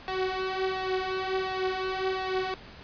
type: tone with flanger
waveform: sawtooth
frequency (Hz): 376.5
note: F#4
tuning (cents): +30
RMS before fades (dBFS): -30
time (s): 0.08-2.54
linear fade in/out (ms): 0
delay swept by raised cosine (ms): 1.5 to 4.6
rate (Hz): 1.4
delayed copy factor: +0.7
effects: pink hiss -47 dBFS RMS until 2.83 s + resampled to 11025 Hz